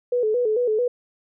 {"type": "tone with vibrato", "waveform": "sine", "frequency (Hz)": 459.9, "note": "A#4", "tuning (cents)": -23, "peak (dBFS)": -18, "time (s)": [0.12, 0.88], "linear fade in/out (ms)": 5, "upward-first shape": "square", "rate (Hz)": 4.5, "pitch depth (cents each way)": 110, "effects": []}